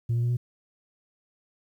sine tone with pitch steps, 117 / 118.7 / 120.43 / 122.18 Hz, A#2 / A#2 / B2 / B2, +7 / +32 / -43 / -18 cents, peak -20 dBFS, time 0.09-0.37 s, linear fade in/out 10 ms, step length 70 ms, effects tanh soft clip ceiling -21 dBFS + 10-bit

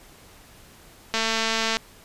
click train, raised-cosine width 0.2 ms, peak -7 dBFS, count 142, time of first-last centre 1.14-1.769 s, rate 224 Hz, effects pink hiss -50 dBFS RMS until 2.04 s + resampled to 32000 Hz

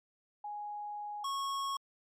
sine / square tone pair in turn, 830.6 / 1099 Hz, G#5 / C#6, 0 / -15 cents, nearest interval perfect fourth, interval 485 cents, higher second, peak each -38 / -34 dBFS, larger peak second, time 0.44-1.24 / 1.24-1.77 s, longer first, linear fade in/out 5 ms, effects low-pass 10000 Hz 12 dB/octave + MP3 96 kbps

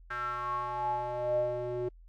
square tone with band-pass filter sweep, 122.2 Hz, B2, 18 cents flat, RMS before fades -33 dBFS, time 0.1-1.89 s, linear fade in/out 10 ms, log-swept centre 1500 to 420 Hz, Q 9, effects added 42 Hz sine -51 dBFS peak until 2.08 s + AAC 64 kbps

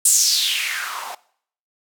blue noise with band-pass filter sweep, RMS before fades -20 dBFS, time 0.05-1.15 s, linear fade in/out 5 ms, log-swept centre 8600 to 710 Hz, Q 4.2, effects noise-tail reverb RT60 0.6 s tail -21 dB re dry

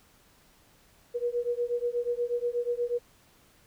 sine beating tone pair, 477.1 / 485.4 Hz, A#4 / B4, +40 / -30 cents, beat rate 8.3 Hz, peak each -30 / -30 dBFS, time 1.14-2.99 s, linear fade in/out 20 ms, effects pink hiss -61 dBFS RMS until 3.66 s

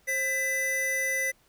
square tone pair together, 529.7 / 2000 Hz, C5 / B6, +21 / +21 cents, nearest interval octave + major seventh, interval 2300 cents, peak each -36 / -27 dBFS, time 0.07-1.32 s, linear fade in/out 20 ms, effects pink hiss -64 dBFS RMS until 1.48 s

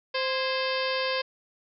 harmonic tone with a mistuned harmonic, 522 Hz, C5, 4 cents flat, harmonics 1 / 2 / 3 / 4 / 5 / 6 / 7 / 8 / 9 / 10, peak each -29 / -33 / -35 / -37 / -35 / -37 / -39 / -41 / -36 / -42 dBFS, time 0.14-1.22 s, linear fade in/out 10 ms, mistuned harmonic 3, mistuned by +79 cents, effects none

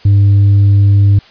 triangle tone with tanh clipping, 100.3 Hz, G2, 40 cents sharp, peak -5 dBFS, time 0.05-1.19 s, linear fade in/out 5 ms, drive 7 dB, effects white hiss -41 dBFS RMS until 1.3 s + resampled to 11025 Hz

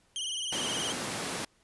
sawtooth tone with vibrato, 3052 Hz, G7, 47 cents flat, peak -29 dBFS, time 0.16-0.92 s, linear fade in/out 0 ms, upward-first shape sine, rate 19 Hz, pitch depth 92 cents each way
pink high-pass noise, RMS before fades -35 dBFS, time 0.52-1.45 s, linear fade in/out 5 ms, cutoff 170 Hz, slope 12 dB/octave
effects pink hiss -67 dBFS RMS until 1.63 s + resampled to 24000 Hz

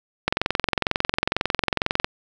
click train, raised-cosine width 0.3 ms, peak -3 dBFS, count 40, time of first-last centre 0.28-2.045 s, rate 22.1 Hz, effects none

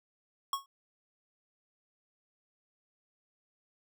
square tone with exponential decay, 1100 Hz, C#6, 14 cents flat, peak -27 dBFS, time 0.53-0.66 s, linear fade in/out 2 ms, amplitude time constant 28 ms, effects none

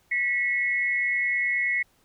sine tone pair together, 1951.5 / 2181 Hz, B6 / C#7, -21 / -29 cents, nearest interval major second, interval 192 cents, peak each -25 dBFS, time 0.11-1.83 s, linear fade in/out 10 ms, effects pink hiss -64 dBFS RMS until 2.04 s

